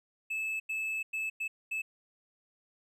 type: tone bursts at uneven times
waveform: triangle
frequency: 2611 Hz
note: E7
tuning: 17 cents flat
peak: -30 dBFS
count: 5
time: 0.3-0.6 / 0.69-1.03 / 1.13-1.3 / 1.4-1.48 / 1.71-1.82 s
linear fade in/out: 10 ms
effects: none